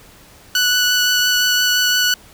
15% pulse tone with vibrato, 1480 Hz, F#6, in tune, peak -7 dBFS, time 0.55-2.14 s, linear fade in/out 2 ms, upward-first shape triangle, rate 5.8 Hz, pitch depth 11 cents each way, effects pink hiss -45 dBFS RMS until 2.33 s

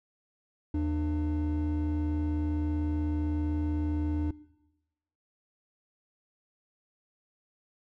triangle tone pair together, 79.3 / 299.4 Hz, D#2 / D4, +33 / +33 cents, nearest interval octave + major seventh, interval 2300 cents, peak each -26 dBFS, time 0.74-4.31 s, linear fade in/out 5 ms, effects noise-tail reverb RT60 1.0 s tail -21 dB re dry + tanh soft clip ceiling -22 dBFS

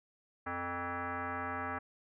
sine tone with frequency modulation, 260.7 Hz, C4, 6 cents flat, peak -35 dBFS, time 0.46-1.79 s, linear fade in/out 10 ms, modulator 351 Hz, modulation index 4.5, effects none

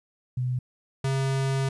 sine / square tone pair in turn, 125.7 / 134.92 Hz, B2 / C#3, +31 / -46 cents, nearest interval minor second, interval 123 cents, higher second, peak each -24 dBFS, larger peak neither, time 0.37-0.59 / 1.04-1.69 s, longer second, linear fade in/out 5 ms, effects resampled to 24000 Hz + 11-bit

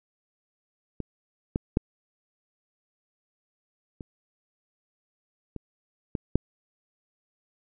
clicks, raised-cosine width 3 ms, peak -19 / -12 / -8 / -25 / -22 / -15 / -7 dBFS, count 7, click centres 1.003 / 1.559 / 1.771 / 4.008 / 5.563 / 6.152 / 6.356 s, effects none

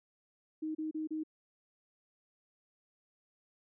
sine tone bursts, 312.5 Hz, D#4, 8 cents sharp, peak -34 dBFS, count 4, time 0.62-1.236 s, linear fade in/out 10 ms, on 130 ms, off 32 ms, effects none

